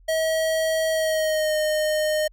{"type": "tone with pitch glide", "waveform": "square", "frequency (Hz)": [640, 614.3], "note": ["D#5", "D#5"], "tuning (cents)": [49, -22], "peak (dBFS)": -21, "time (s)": [0.08, 2.28], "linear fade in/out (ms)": 10, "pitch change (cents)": -71, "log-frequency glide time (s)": [0.91, 1.56], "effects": ["added 42 Hz sine -49 dBFS peak until 2.32 s"]}